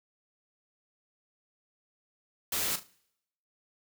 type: noise with echo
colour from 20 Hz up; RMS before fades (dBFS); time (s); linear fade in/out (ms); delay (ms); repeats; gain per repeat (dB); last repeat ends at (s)
white; -31; 2.52-2.76; 5; 37; 3; -11; 2.871
effects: noise-tail reverb RT60 0.8 s tail -24 dB re dry